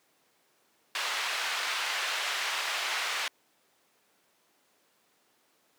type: band-pass noise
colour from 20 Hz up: white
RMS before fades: -32 dBFS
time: 0.95-3.28 s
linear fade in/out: 2 ms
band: 870 to 3200 Hz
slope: 12 dB/octave
effects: pink hiss -68 dBFS RMS until 5.78 s + high-pass 300 Hz 12 dB/octave